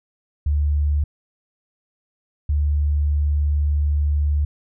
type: tone pair in turn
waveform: sine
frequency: 73.42 / 73.42 Hz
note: D2 / D2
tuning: 0 / 0 cents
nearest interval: unison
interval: 0 cents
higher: neither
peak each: -16 / -16 dBFS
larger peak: neither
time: 0.46-1.04 / 2.49-4.45 s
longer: second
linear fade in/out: 5 ms
effects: none